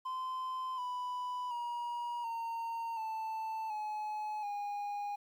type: tone with pitch steps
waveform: triangle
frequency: 1032 / 992.8 / 955.1 / 918.9 / 884 / 850.4 / 818.2 Hz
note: C6 / B5 / A#5 / A#5 / A5 / G#5 / G#5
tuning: -24 / +9 / +42 / -25 / +8 / +41 / -26 cents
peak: -34 dBFS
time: 0.05-5.16 s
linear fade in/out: 10 ms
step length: 730 ms
effects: 11-bit